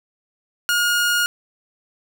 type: tone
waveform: sawtooth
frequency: 1430 Hz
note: F6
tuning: 41 cents sharp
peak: -13 dBFS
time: 0.69-1.26 s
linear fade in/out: 0 ms
effects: none